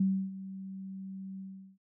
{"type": "tone with ADSR envelope", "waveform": "sine", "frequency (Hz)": 191.8, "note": "G3", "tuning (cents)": -37, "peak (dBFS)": -23, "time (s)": [0, 1.78], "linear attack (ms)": 6, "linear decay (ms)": 300, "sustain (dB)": -16, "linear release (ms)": 390, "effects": []}